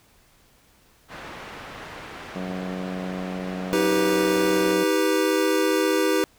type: low-pass noise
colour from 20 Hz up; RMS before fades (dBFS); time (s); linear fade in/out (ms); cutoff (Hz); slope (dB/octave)
white; -39; 1.08-4.76; 50; 1800; 12
type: harmonic tone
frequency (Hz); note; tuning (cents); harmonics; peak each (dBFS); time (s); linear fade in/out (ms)
92.5; F#2; 0; 2 / 3 / 4 / 5 / 6 / 7 / 8; -30 / -36 / -41 / -40 / -39 / -41 / -43; 2.35-4.84; 10
type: chord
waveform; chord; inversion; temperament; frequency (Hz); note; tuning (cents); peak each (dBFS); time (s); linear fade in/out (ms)
square; Eb augmented; none; equal with one note detuned; 317.1 / 392 / 493.9; Eb4 / G4 / B4; +33 / 0 / 0; -24 / -24 / -25; 3.73-6.24; 0
effects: pink hiss -58 dBFS RMS until 6.38 s